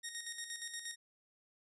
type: tone with tremolo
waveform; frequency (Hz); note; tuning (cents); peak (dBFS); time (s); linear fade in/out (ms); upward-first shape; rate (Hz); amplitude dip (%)
10% pulse; 1864.7; A#6; 0; -31; 0.03-0.96; 20; square; 8.5; 55
effects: resampled to 24000 Hz